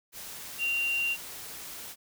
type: tone in noise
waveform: sine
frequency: 2768 Hz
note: F7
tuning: 16 cents flat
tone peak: -26 dBFS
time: 0.58-1.17 s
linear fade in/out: 50 ms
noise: white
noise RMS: -42 dBFS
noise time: 0.12-1.96 s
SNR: +13 dB
effects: none